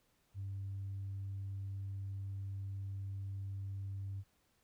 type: tone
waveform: sine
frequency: 98 Hz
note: G2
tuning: in tune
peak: -38 dBFS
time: 0.34-4.24 s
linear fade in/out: 50 ms
effects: tanh soft clip ceiling -36 dBFS + pink hiss -75 dBFS RMS until 4.63 s